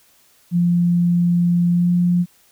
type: tone with pitch glide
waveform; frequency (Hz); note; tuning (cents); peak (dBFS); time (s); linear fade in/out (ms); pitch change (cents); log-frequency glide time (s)
sine; 173.9 to 176.02; F3 to F3; -7 to +14; -13; 0.51-2.26; 50; +21; 1.71-1.91
effects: white hiss -55 dBFS RMS until 2.51 s